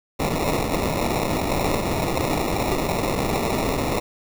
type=noise with sample-and-hold; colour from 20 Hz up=blue; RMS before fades=-23 dBFS; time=0.19-4 s; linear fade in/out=10 ms; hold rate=1575 Hz; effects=none